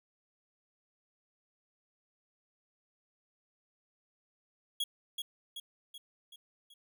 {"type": "tone with echo", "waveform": "45% pulse", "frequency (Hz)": 3322, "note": "G#7", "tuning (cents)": 0, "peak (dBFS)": -30, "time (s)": [4.8, 4.84], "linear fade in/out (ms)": 5, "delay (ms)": 380, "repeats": 5, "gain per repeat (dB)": -5, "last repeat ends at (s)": 6.74, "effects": []}